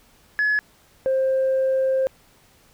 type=tone pair in turn; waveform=sine; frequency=1700 / 528.1 Hz; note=G#6 / C5; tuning=+40 / +16 cents; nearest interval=octave + minor sixth; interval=2024 cents; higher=first; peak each=-16 dBFS; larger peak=neither; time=0.39-0.59 / 1.06-2.07 s; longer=second; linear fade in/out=0 ms; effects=tanh soft clip ceiling -15 dBFS + pink hiss -56 dBFS RMS until 2.73 s